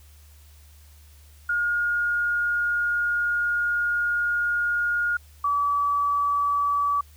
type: tone pair in turn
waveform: sine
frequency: 1427 / 1147.4 Hz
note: F6 / D6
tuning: +37 / -41 cents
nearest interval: major third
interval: 378 cents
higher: first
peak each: -21 / -20 dBFS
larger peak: second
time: 1.49-5.17 / 5.44-7.01 s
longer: first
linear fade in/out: 5 ms
effects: added 74 Hz sine -48 dBFS peak until 7.16 s + white hiss -57 dBFS RMS until 7.16 s